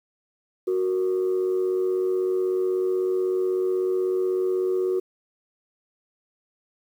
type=tone pair together; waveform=sine; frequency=370 / 466.2 Hz; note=F#4 / A#4; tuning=0 / 0 cents; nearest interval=major third; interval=400 cents; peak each=-20 / -28 dBFS; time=0.67-5 s; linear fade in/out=10 ms; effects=tanh soft clip ceiling -17 dBFS + 9-bit